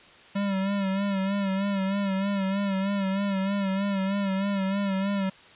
square tone with vibrato, 196 Hz, G3, in tune, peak -25 dBFS, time 0.35-5.3 s, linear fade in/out 10 ms, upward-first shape sine, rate 3.2 Hz, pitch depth 51 cents each way, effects white hiss -51 dBFS RMS until 5.55 s + resampled to 8000 Hz

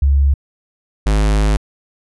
sine / square tone pair in turn, 69.6 / 52.03 Hz, C#2 / G#1, +8 / +4 cents, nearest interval perfect fourth, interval 504 cents, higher first, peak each -9 / -12 dBFS, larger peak first, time 0.02-0.34 / 1.06-1.57 s, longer second, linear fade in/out 5 ms, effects resampled to 24000 Hz

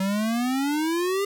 square exponential sweep, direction up, 188.6 to 406.4 Hz, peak -23 dBFS, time 0-1.25 s, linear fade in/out 5 ms, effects none

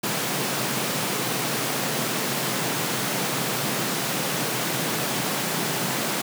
pink high-pass noise, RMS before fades -26 dBFS, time 0.03-6.22 s, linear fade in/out 10 ms, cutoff 120 Hz, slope 96 dB/octave, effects none

